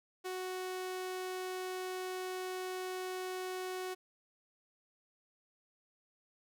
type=tone; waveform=sawtooth; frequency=370 Hz; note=F#4; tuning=in tune; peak=-34 dBFS; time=0.24-3.95 s; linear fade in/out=20 ms; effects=none